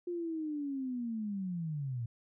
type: linear sweep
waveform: sine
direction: down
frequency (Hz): 355.4 to 112.5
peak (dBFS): -34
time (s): 0.07-2.06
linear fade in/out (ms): 5
effects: none